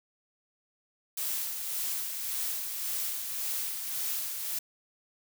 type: noise with tremolo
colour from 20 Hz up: blue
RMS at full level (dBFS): -32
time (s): 1.17-4.59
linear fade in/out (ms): 5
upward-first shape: sine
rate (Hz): 1.8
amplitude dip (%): 40
effects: none